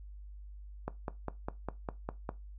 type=click train; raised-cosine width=1 ms; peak=-21 dBFS; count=8; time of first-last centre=0.88-2.291 s; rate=4.96 Hz; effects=noise-tail reverb RT60 0.2 s tail -17 dB re dry + added 50 Hz sine -45 dBFS peak until 2.58 s